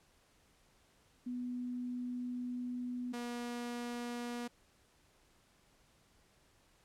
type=tone pair in turn; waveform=sine / sawtooth; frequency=246.9 / 240.3 Hz; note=B3 / B3; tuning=0 / -47 cents; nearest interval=unison; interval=47 cents; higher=first; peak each=-37 / -35 dBFS; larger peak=second; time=1.26-3.13 / 3.13-4.48 s; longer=first; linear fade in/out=10 ms; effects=pink hiss -69 dBFS RMS until 6.84 s + low-pass 11000 Hz 12 dB/octave